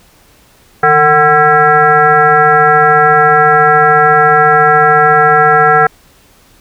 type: tone with frequency modulation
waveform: sine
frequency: 1046.5 Hz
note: C6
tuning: in tune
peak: -4 dBFS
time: 0.83-5.87 s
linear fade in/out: 5 ms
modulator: 297 Hz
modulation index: 2.2
effects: pink hiss -46 dBFS RMS until 6.6 s